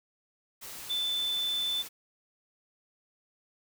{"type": "tone in noise", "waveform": "sine", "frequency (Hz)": 3520, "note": "A7", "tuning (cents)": 0, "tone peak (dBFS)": -28, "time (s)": [0.89, 1.83], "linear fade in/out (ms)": 20, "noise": "white", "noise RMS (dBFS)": -43, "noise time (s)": [0.61, 1.89], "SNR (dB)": 12, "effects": []}